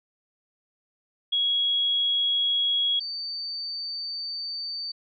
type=tone pair in turn; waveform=sine; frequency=3322 / 4583 Hz; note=G#7 / D8; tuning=0 / -43 cents; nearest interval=tritone; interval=557 cents; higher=second; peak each=-21 / -30 dBFS; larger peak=first; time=1.32-3 / 3-4.92 s; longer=second; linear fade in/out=10 ms; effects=none